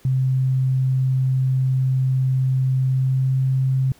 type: tone with pitch glide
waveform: sine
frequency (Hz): 130.81 to 131.95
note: C3 to C3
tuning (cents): 0 to +15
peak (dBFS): -16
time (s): 0.05-3.92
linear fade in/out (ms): 2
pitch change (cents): +15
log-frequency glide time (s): 2.84-3.4
effects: pink hiss -53 dBFS RMS until 3.99 s